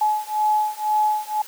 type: beating tone pair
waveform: sine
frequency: 850 / 852 Hz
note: G#5 / G#5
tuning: +40 / +44 cents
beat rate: 2 Hz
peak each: -21 dBFS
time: 0.01-1.42 s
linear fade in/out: 5 ms
effects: white hiss -41 dBFS RMS until 1.47 s + high-pass 400 Hz 12 dB/octave